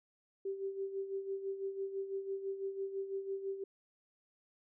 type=tone with tremolo; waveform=sine; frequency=390 Hz; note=G4; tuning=9 cents flat; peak=-34 dBFS; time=0.45-3.64 s; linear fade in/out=5 ms; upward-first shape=sine; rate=6 Hz; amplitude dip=65%; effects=none